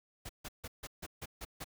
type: noise bursts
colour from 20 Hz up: pink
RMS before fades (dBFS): -43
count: 8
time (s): 0.25-1.644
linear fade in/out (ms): 10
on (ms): 43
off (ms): 150
effects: none